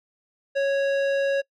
square tone, 553 Hz, C#5, 4 cents flat, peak -21 dBFS, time 0.55-1.42 s, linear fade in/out 20 ms, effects noise-tail reverb RT60 0.1 s tail -25 dB re dry + low-pass 3000 Hz 12 dB/octave

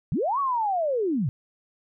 sine linear two-way sweep, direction up then down, 110.3 to 1147 to 110.3 Hz, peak -22 dBFS, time 0.12-1.29 s, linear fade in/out 0 ms, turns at 0.39 s, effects none

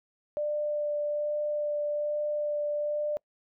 sine tone with vibrato, 593 Hz, D5, 17 cents sharp, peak -27 dBFS, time 0.37-3.17 s, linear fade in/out 0 ms, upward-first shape sine, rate 1.2 Hz, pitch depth 9 cents each way, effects noise-tail reverb RT60 0.1 s tail -26 dB re dry

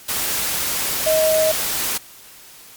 sine tone in noise, 630 Hz, D#5, 21 cents sharp, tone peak -14 dBFS, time 1.06-1.52 s, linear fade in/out 10 ms, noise white, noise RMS -22 dBFS, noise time 0.08-1.98 s, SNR +5 dB, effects white hiss -43 dBFS RMS until 2.76 s + MP3 96 kbps

